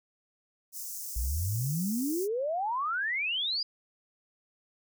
white high-pass noise, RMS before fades -39 dBFS, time 0.72-2.28 s, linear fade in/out 50 ms, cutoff 5300 Hz, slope 48 dB/octave
sine exponential sweep, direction up, 54 to 4978 Hz, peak -28 dBFS, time 1.16-3.63 s, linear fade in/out 5 ms
effects none

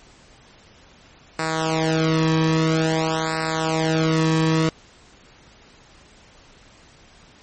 sawtooth tone with flanger, 160 Hz, D#3, 49 cents sharp, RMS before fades -20 dBFS, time 1.39-4.69 s, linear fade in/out 2 ms, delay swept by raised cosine 0.31 to 1.41 ms, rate 0.5 Hz, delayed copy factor -0.95, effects pink hiss -50 dBFS RMS until 7.42 s + MP3 32 kbps

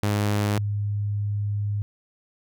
sawtooth / sine tone pair in turn, 103.4 / 102.85 Hz, G#2 / G#2, -7 / -16 cents, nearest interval unison, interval 9 cents, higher first, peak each -17 / -23 dBFS, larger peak first, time 0.03-0.58 / 0.58-1.82 s, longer second, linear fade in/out 0 ms, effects none

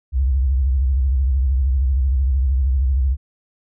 sine tone with vibrato, 66 Hz, C2, 16 cents sharp, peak -14 dBFS, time 0.12-3.17 s, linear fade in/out 50 ms, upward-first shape sine, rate 13 Hz, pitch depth 140 cents each way, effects none

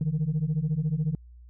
sine beating tone pair, 146.83 / 160.83 Hz, D3 / E3, 0 / -42 cents, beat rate 14 Hz, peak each -26 / -25 dBFS, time 0.01-1.15 s, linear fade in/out 2 ms, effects tanh soft clip ceiling -20 dBFS + added 60 Hz sine -46 dBFS peak until 1.49 s

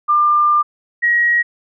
sine tone pair in turn, 1196 / 1898.5 Hz, D6 / A#6, +31 / +31 cents, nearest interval minor sixth, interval 800 cents, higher second, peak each -10 / -11 dBFS, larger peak first, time 0.08-0.63 / 1.02-1.43 s, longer first, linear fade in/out 20 ms, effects none

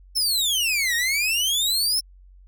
sawtooth exponential two-way sweep, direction down then up, 5410 to 1837 to 5410 Hz, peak -17 dBFS, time 0.15-2.01 s, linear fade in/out 20 ms, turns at 0.95 s, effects added 46 Hz sine -46 dBFS peak until 2.47 s

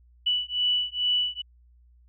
sine beating tone pair, 2960 / 2962.3 Hz, F#7 / F#7, 0 / +1 cents, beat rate 2.3 Hz, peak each -26 dBFS, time 0.26-1.42 s, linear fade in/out 10 ms, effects added 60 Hz sine -54 dBFS peak until 2.08 s

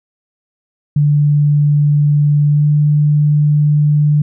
sine tone with pitch glide, 146.83 to 148.54 Hz, D3 to D3, 0 to +20 cents, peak -8 dBFS, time 0.96-4.22 s, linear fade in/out 5 ms, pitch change +20 cents, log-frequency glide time 2.5-2.65 s, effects none

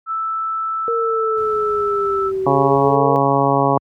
sine tone, 1318.5 Hz, E6, in tune, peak -19 dBFS, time 0.06-2.32 s, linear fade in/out 50 ms
sine exponential two-way sweep, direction down then up, 466.2 to 377 to 466.2 Hz, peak -18 dBFS, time 0.88-3.16 s, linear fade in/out 0 ms, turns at 2.49 s
brown noise, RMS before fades -37 dBFS, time 1.37-2.96 s, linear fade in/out 5 ms
harmonic tone, 138.59 Hz, C#3, in tune, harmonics 1 / 2 / 3 / 4 / 5 / 6 / 7 / 8, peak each -21 / -21 / -21 / -21 / -21 / -21 / -21 / -21 dBFS, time 2.46-3.78 s, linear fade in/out 5 ms
effects high-pass 80 Hz 12 dB/octave

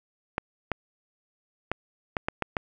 clicks, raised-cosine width 0.5 ms, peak -11 dBFS, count 7, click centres 0.381 / 0.717 / 1.716 / 2.168 / 2.285 / 2.423 / 2.568 s, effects none

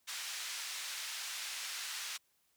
white band-pass noise, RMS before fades -42 dBFS, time 0.07-2.18 s, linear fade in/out 20 ms, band 1400 to 6400 Hz, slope 12 dB/octave, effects white hiss -75 dBFS RMS until 2.56 s

